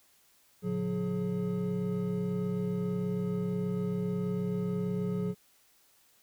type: tone cluster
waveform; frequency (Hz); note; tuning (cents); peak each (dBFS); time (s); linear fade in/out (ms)
triangle; 113.6 / 141.8 / 180.2 / 421.2; A#2 / C#3 / F#3 / G#4; -44 / +40 / -45 / +24; -38 / -38 / -29 / -34; 0.62-5.35; 50
effects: white hiss -65 dBFS RMS until 6.22 s